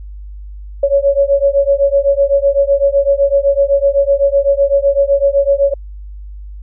sine beating tone pair, 554.4 / 562.3 Hz, C#5 / C#5, 0 / +25 cents, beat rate 7.9 Hz, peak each -12 dBFS, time 0.83-5.74 s, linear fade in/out 5 ms, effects added 50 Hz sine -27 dBFS peak until 6.62 s

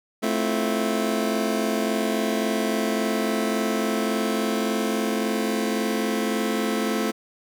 25% pulse chord, F major seventh, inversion first, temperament just, 218.3 / 261.9 / 327.4 / 349.2 Hz, A3 / C4 / E4 / F4, -13 / +2 / -12 / 0 cents, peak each -21 / -25 / -27 / -27 dBFS, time 0.22-7.12 s, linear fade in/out 20 ms, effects none

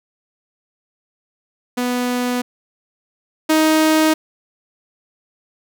sawtooth tone pair in turn, 246.9 / 313.6 Hz, B3 / D#4, 0 / +14 cents, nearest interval major third, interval 414 cents, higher second, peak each -14 / -8 dBFS, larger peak second, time 1.77-2.42 / 3.49-4.14 s, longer neither, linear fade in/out 10 ms, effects none

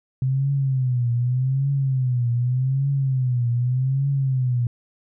sine tone with vibrato, 129 Hz, C3, 24 cents flat, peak -18 dBFS, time 0.22-4.67 s, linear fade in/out 2 ms, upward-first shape triangle, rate 0.84 Hz, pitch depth 150 cents each way, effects none

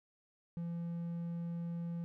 triangle tone, 170 Hz, F3, 46 cents flat, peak -35 dBFS, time 0.57-2.04 s, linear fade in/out 0 ms, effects none

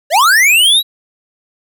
square linear sweep, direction up, 535 to 3951 Hz, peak -7 dBFS, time 0.1-0.83 s, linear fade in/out 50 ms, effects none

